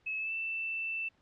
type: tone with pitch glide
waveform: sine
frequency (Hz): 2586 to 2662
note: E7 to E7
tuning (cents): -34 to +16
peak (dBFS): -32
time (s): 0.06-1.09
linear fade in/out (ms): 10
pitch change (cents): +50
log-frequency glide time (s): 0.18-0.33
effects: pink hiss -70 dBFS RMS until 1.21 s + low-pass 4000 Hz 12 dB/octave